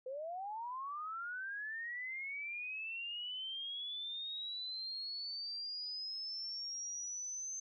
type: linear sweep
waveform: sine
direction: up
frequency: 498.5 to 6272 Hz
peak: -40 dBFS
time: 0.06-7.6 s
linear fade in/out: 5 ms
effects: none